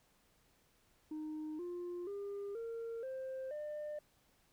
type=tone with pitch steps; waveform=sine; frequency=308.5 / 352.3 / 402.4 / 459.6 / 524.9 / 599.4 Hz; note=D#4 / F4 / G4 / A#4 / C5 / D5; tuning=-15 / +15 / +45 / -25 / +5 / +35 cents; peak=-38 dBFS; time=1.11-3.99 s; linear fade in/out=5 ms; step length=480 ms; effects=tanh soft clip ceiling -39 dBFS + pink hiss -72 dBFS RMS until 4.52 s